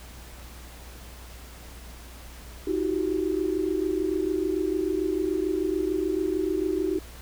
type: tone cluster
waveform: sine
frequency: 316.1 / 360.4 / 387.2 Hz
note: D#4 / F#4 / G4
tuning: +27 / -45 / -21 cents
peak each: -28 / -28 / -28 dBFS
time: 2.67-6.99 s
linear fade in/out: 5 ms
effects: added 60 Hz sine -43 dBFS peak until 7.21 s + pink hiss -47 dBFS RMS until 7.21 s